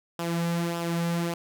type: tone with flanger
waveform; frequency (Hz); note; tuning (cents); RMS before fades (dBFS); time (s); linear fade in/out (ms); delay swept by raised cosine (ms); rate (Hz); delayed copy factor
sawtooth; 169.7; F3; -49; -28; 0.19-1.34; 2; 0.46 to 3.16; 1.7; -0.55
effects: none